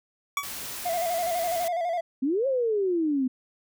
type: tone with exponential decay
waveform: 25% pulse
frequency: 1137 Hz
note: C#6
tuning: 44 cents sharp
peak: -18 dBFS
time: 0.37-0.51 s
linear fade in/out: 2 ms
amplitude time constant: 30 ms
type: noise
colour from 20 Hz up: white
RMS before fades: -36 dBFS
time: 0.43-1.68 s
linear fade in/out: 2 ms
type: tone with vibrato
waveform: triangle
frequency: 688 Hz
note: F5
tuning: 26 cents flat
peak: -23 dBFS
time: 0.85-2.01 s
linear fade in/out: 10 ms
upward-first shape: square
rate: 12 Hz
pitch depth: 59 cents each way
type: exponential two-way sweep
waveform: sine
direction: up then down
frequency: 250 to 554.4 to 250 Hz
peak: -22 dBFS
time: 2.22-3.28 s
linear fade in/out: 10 ms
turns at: 2.47 s
effects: none